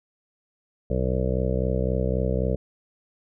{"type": "harmonic tone", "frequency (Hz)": 63.8, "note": "C2", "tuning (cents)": -43, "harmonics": [1, 2, 3, 4, 5, 6, 7, 8, 9, 10], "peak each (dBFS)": [-26, -28, -29, -40, -36, -40, -30, -31, -32, -42], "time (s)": [0.9, 2.56], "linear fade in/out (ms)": 5, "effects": []}